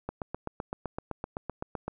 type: click train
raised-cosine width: 1 ms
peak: -19 dBFS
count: 15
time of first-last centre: 0.09-1.88 s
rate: 7.82 Hz
effects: none